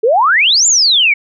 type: exponential two-way sweep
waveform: sine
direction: up then down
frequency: 416.3 to 7400 to 2174 Hz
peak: -7 dBFS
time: 0.03-1.14 s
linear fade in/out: 10 ms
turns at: 0.67 s
effects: none